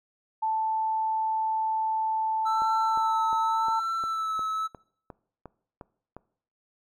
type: tone with pitch glide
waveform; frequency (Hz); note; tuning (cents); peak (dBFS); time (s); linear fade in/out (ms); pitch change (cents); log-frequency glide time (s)
sine; 880 to 895.9; A5 to A5; 0 to +31; -24; 0.42-3.8; 10; +31; 2.39-3.43
type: tone with vibrato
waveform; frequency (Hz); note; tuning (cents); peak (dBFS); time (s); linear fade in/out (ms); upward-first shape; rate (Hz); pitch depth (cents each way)
triangle; 1318.5; E6; 0; -25; 2.45-4.68; 20; sine; 0.87; 30
type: click train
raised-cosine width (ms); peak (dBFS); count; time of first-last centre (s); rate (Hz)
1; -27; 11; 2.62-6.166; 2.82
effects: noise-tail reverb RT60 0.6 s tail -21 dB re dry